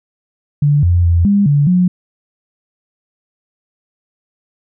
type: tone with pitch steps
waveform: sine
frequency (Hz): 145.4 / 87.7 / 85.4 / 201.7 / 144.1 / 180.6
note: D3 / F2 / F2 / G3 / D3 / F#3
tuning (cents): -17 / +8 / -38 / +50 / -33 / -42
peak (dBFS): -8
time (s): 0.62-1.88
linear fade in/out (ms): 5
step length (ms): 210
effects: none